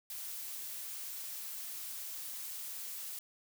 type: noise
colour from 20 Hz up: blue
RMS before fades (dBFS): -43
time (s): 0.1-3.19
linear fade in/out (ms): 2
effects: none